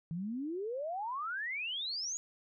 sine exponential sweep, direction up, 158.2 to 6880 Hz, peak -35 dBFS, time 0.11-2.17 s, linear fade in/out 0 ms, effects none

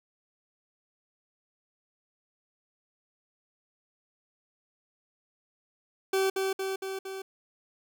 40% pulse tone with echo, 384.7 Hz, G4, 33 cents flat, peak -23 dBFS, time 6.13-6.3 s, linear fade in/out 5 ms, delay 230 ms, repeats 4, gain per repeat -3 dB, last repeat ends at 7.22 s, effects none

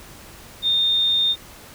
sine tone, 3645 Hz, A#7, 40 cents flat, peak -16 dBFS, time 0.62-1.36 s, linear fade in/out 50 ms, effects pink hiss -43 dBFS RMS until 1.74 s

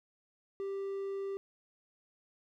triangle tone, 392.8 Hz, G4, 4 cents sharp, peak -33 dBFS, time 0.6-1.37 s, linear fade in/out 0 ms, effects none

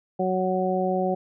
harmonic tone, 185.5 Hz, F#3, 5 cents sharp, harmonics 1 / 2 / 3 / 4, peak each -27 / -27 / -27 / -27 dBFS, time 0.19-1.15 s, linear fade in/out 10 ms, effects none

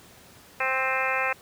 harmonic tone with a mistuned harmonic, 262.3 Hz, C4, 4 cents sharp, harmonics 2 / 3 / 4 / 5 / 6 / 7 / 8 / 9 / 10, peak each -32 / -32 / -32 / -32 / -32 / -32 / -32 / -32 / -32 dBFS, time 0.6-1.33 s, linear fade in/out 5 ms, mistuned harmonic 9, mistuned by +38 cents, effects pink hiss -51 dBFS RMS until 1.41 s + high-pass 80 Hz 12 dB/octave

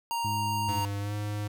square tone, 932.3 Hz, A#5, in tune, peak -29 dBFS, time 0.11-0.85 s, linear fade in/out 0 ms
harmonic tone, 107.1 Hz, A2, 46 cents flat, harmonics 1 / 2 / 3, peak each -32 / -40 / -45 dBFS, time 0.24-0.8 s, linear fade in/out 10 ms
square tone with pitch glide, 100.8 to 104.17 Hz, G2 to G#2, +49 to +6 cents, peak -31 dBFS, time 0.68-1.48 s, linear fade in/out 10 ms, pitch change +57 cents, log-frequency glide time 0.99-1.14 s
effects none

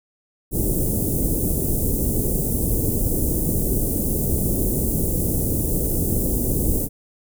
pink band-stop noise, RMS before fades -21 dBFS, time 0.51-6.89 s, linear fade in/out 50 ms, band 450 to 9500 Hz, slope 24 dB/octave, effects none

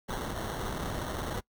pink noise with sample-and-hold, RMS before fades -35 dBFS, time 0.08-1.41 s, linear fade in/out 20 ms, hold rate 2450 Hz, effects noise-tail reverb RT60 0.1 s tail -22 dB re dry

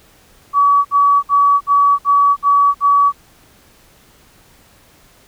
sine tone bursts, 1138 Hz, C#6, 45 cents sharp, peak -8 dBFS, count 7, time 0.53-3.124 s, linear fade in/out 50 ms, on 320 ms, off 59 ms, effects pink hiss -49 dBFS RMS until 5.27 s

